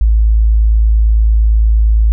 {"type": "tone", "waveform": "sine", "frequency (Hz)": 54.4, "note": "A1", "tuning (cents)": -19, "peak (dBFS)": -6, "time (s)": [0.01, 2.12], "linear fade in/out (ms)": 0, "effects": []}